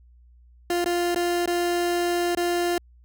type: tone with dropouts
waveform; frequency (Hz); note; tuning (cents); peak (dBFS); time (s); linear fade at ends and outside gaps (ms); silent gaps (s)
30% pulse; 349.2; F4; 0; -19; 0.7-2.78; 2; 0.844-0.859 / 1.147-1.159 / 1.459-1.475 / 2.35-2.372
effects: added 60 Hz sine -50 dBFS peak until 3.04 s